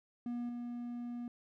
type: tone with level steps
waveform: triangle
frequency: 240.4 Hz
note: B3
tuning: 46 cents flat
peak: -34 / -37 dBFS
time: 0.26-1.28 s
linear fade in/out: 2 ms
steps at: 0.49 s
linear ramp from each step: 2 ms
effects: none